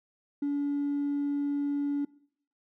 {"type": "tone with hard clipping", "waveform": "sine", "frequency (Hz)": 285.9, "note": "D4", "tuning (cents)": -46, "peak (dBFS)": -27, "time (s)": [0.42, 2.05], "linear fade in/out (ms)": 5, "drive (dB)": 1, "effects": ["noise-tail reverb RT60 0.6 s tail -21 dB re dry"]}